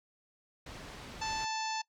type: low-pass noise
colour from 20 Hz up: pink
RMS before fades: -47 dBFS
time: 0.66-1.45 s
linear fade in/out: 5 ms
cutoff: 5400 Hz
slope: 12 dB/octave
type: harmonic tone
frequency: 880 Hz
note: A5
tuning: in tune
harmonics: 1 / 2 / 3 / 4 / 5 / 6 / 7 / 8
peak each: -35 / -44 / -43 / -47 / -43 / -46 / -46 / -50 dBFS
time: 1.21-1.82 s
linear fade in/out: 10 ms
effects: noise-tail reverb RT60 0.1 s tail -21 dB re dry